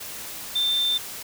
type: tone in noise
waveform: sine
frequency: 3574 Hz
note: A7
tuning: 26 cents sharp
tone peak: -20 dBFS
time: 0.55-0.98 s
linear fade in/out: 10 ms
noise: white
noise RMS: -36 dBFS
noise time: 0-1.23 s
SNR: +13 dB
effects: none